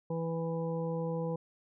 harmonic tone, 164.81 Hz, E3, in tune, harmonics 1 / 2 / 3 / 5 / 6, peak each -34 / -44 / -35 / -46 / -47 dBFS, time 0.1-1.36 s, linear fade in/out 5 ms, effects none

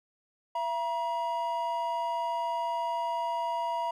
triangle tone pair together, 674.2 / 954 Hz, E5 / A#5, +39 / +40 cents, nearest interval tritone, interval 601 cents, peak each -32 / -28 dBFS, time 0.55-3.91 s, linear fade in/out 5 ms, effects none

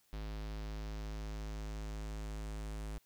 square tone with low-pass filter sweep, 52.8 Hz, G#1, 29 cents sharp, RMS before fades -42 dBFS, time 0.13-2.98 s, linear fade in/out 0 ms, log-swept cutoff 4500 to 9400 Hz, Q 1.6, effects white hiss -72 dBFS RMS until 3.05 s

